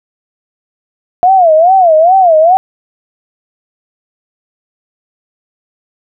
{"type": "tone with vibrato", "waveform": "sine", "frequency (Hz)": 693, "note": "F5", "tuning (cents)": -14, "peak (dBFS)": -3, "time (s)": [1.23, 2.57], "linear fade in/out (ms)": 0, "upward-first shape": "sine", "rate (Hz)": 2.4, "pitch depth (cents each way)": 190, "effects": []}